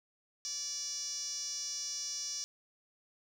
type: tone with band-pass filter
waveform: 5% pulse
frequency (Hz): 580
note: D5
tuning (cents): -22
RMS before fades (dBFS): -39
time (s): 0.45-2.44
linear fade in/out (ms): 0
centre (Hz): 5600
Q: 7.7
effects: 10-bit